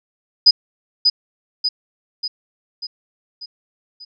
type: tone with echo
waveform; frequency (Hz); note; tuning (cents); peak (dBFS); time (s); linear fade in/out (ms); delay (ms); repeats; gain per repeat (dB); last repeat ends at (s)
sine; 4978; D#8; 0; -5; 0.46-0.51; 10; 590; 6; -5; 4.05
effects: none